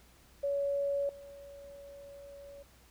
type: tone with level steps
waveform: sine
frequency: 563 Hz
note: C#5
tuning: 27 cents sharp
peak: -29 / -47 dBFS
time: 0.43-2.63 s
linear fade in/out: 10 ms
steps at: 1.09 s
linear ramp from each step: 2 ms
effects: added 60 Hz sine -62 dBFS peak until 2.9 s + pink hiss -62 dBFS RMS until 2.9 s

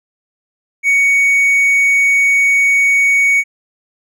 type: tone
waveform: triangle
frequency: 2235 Hz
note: C#7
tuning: 14 cents sharp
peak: -7 dBFS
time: 0.83-3.44 s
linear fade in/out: 50 ms
effects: none

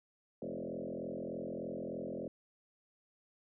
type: tone with frequency modulation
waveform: sine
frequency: 384.6 Hz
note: G4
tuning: 33 cents flat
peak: -38 dBFS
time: 0.42-2.28 s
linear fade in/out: 2 ms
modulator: 43.3 Hz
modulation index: 4.9
effects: none

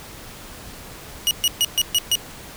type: tone bursts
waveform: sawtooth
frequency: 2900 Hz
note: F#7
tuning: 35 cents flat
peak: -12 dBFS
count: 6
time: 1.27-2.154 s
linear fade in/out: 0 ms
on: 39 ms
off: 130 ms
effects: pink hiss -39 dBFS RMS until 2.56 s

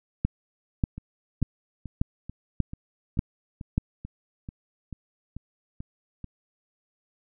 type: two click trains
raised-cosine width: 5 ms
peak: -24 / -10 dBFS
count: 13 / 7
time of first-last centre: 0.98-6.243 / 0.25-3.779 s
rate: 2.28 / 1.7 Hz
effects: none

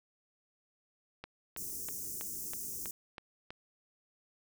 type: click train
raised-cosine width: 0.3 ms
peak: -27 dBFS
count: 8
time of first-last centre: 1.24-3.505 s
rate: 3.09 Hz
type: band-stop noise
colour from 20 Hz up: white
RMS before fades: -41 dBFS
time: 1.57-2.91 s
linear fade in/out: 2 ms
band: 440 to 5700 Hz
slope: 48 dB/octave
effects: none

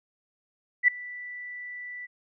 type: tone with ADSR envelope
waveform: sine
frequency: 1972 Hz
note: B6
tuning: 3 cents flat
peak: -13 dBFS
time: 0.83-2.07 s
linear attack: 50 ms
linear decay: 4 ms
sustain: -23 dB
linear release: 24 ms
effects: none

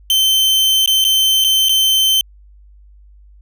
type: tone with dropouts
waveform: 40% pulse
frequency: 3094 Hz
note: G7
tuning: 23 cents flat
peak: -10 dBFS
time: 0.1-2.21 s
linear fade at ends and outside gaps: 1 ms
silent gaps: 0.86-0.875 / 1.042-1.049 / 1.441-1.446 / 1.686-1.693 s
effects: added 50 Hz sine -41 dBFS peak until 3.41 s

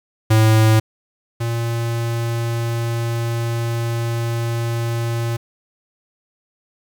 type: tone pair in turn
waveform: square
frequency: 110 / 116.54 Hz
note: A2 / A#2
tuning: 0 / 0 cents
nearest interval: minor second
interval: 100 cents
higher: second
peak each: -11 / -20 dBFS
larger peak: first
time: 0.3-0.8 / 1.4-5.37 s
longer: second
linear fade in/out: 10 ms
effects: 8-bit

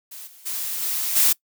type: noise with level steps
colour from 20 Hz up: blue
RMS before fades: -38 / -48 / -28 / -25 / -17 dBFS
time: 0.11-1.33 s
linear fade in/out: 10 ms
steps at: 0.26 / 0.45 / 0.81 / 1.15 s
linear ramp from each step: 20 ms
effects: noise-tail reverb RT60 0.1 s tail -23 dB re dry

